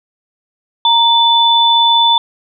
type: tone pair together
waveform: sine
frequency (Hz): 932.3 / 3498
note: A#5 / A7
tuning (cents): 0 / -11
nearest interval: octave + major seventh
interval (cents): 2289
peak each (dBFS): -10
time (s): 0.85-2.18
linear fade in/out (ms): 2
effects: none